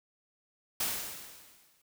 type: noise with exponential decay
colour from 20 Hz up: white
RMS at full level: -30 dBFS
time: 0.8-1.82 s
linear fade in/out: 5 ms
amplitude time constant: 220 ms
effects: none